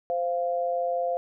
sine tone pair together, 520 / 694.1 Hz, C5 / F5, -11 / -11 cents, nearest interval perfect fourth, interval 500 cents, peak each -27 dBFS, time 0.1-1.17 s, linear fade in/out 0 ms, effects none

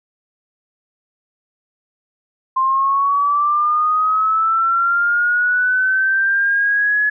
sine linear sweep, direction up, 1046.5 to 1700 Hz, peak -13 dBFS, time 2.56-7.1 s, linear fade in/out 10 ms, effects none

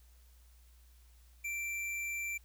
sine tone with hard clipping, 2349 Hz, D7, in tune, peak -37 dBFS, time 1.44-2.38 s, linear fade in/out 10 ms, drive 13 dB, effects added 60 Hz sine -58 dBFS peak until 2.44 s + white hiss -69 dBFS RMS until 2.44 s

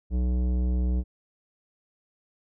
sine tone with tanh clipping, 61.74 Hz, B1, in tune, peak -24 dBFS, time 0.1-1.04 s, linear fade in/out 50 ms, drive 14 dB, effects none

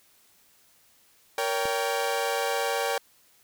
sawtooth chord, G diminished, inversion first, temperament equal with one note detuned, 466.2 / 564.1 / 784 Hz, Bb4 / Db5 / G5, 0 / +30 / 0 cents, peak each -26 dBFS, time 1.38-2.98 s, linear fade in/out 2 ms
click, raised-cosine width 2 ms, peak -25 dBFS, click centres 1.655 s
effects white hiss -61 dBFS RMS until 3.43 s

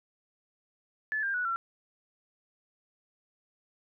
sine tone with pitch steps, 1730 / 1595.6 / 1471.7 / 1357.3 Hz, A6 / G6 / F#6 / F6, -30 / +30 / -10 / -50 cents, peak -28 dBFS, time 1.12-1.56 s, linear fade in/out 0 ms, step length 110 ms, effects none

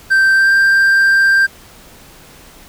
triangle tone with pitch glide, 1563 to 1581.2 Hz, G6 to G6, -6 to +15 cents, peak -6 dBFS, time 0.1-1.47 s, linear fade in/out 20 ms, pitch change +21 cents, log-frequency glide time 0.35-0.5 s, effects pink hiss -41 dBFS RMS until 2.68 s

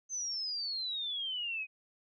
sine exponential sweep, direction down, 6272 to 2489 Hz, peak -34 dBFS, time 0.09-1.67 s, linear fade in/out 50 ms, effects none

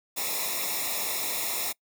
white noise with comb filter, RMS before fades -30 dBFS, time 0.16-1.73 s, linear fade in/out 20 ms, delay 0.65 ms, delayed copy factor -0.95, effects noise-tail reverb RT60 0.1 s tail -24 dB re dry

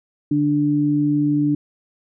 sine tone pair together, 146.85 / 293.7 Hz, D3 / D4, 0 / 0 cents, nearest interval octave, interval 1200 cents, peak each -22 / -16 dBFS, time 0.31-1.55 s, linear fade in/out 5 ms, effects none

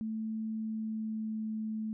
sine tone with pitch glide, 220 to 218 Hz, A3 to A3, 0 to -16 cents, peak -33 dBFS, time 0.01-1.93 s, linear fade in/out 0 ms, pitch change -16 cents, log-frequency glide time 0.49-1.48 s, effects none

